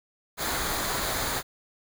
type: noise with comb filter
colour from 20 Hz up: pink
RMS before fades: -29 dBFS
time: 0.37-1.43 s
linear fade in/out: 50 ms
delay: 0.36 ms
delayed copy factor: -0.5
effects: none